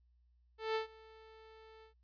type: tone with ADSR envelope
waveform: sawtooth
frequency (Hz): 441.4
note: A4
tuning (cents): +5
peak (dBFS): -28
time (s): 0.58-1.94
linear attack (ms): 170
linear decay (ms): 120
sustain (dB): -24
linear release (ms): 110
effects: added 60 Hz sine -67 dBFS peak until 2.03 s + resampled to 11025 Hz